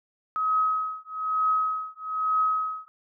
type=tone with tremolo; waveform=sine; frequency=1272 Hz; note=D#6; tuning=38 cents sharp; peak=-19 dBFS; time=0.36-2.88 s; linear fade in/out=0 ms; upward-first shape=triangle; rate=1.1 Hz; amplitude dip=100%; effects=none